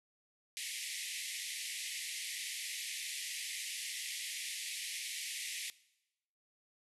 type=band-pass noise; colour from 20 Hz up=pink; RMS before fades=-42 dBFS; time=0.57-5.7 s; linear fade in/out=0 ms; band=1900 to 12000 Hz; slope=96 dB/octave; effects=noise-tail reverb RT60 0.9 s tail -20 dB re dry